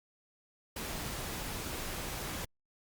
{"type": "noise", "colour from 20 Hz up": "pink", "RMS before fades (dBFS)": -39, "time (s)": [0.76, 2.45], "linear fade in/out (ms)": 5, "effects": ["Opus 48 kbps"]}